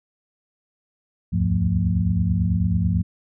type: tone cluster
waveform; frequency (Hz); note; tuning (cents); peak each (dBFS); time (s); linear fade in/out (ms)
sine; 73.4 / 82.5 / 102.6 / 175.2 / 224.3; D2 / E2 / G#2 / F3 / A3; 0 / +2 / -21 / +6 / +34; -27 / -25 / -22 / -22 / -30; 1.32-3.03; 20
effects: none